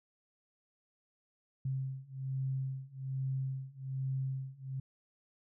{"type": "beating tone pair", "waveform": "sine", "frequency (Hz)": [132.5, 133.7], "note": ["C3", "C3"], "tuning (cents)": [22, 38], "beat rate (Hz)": 1.2, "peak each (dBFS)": [-38, -37], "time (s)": [1.65, 4.8], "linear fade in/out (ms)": 5, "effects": []}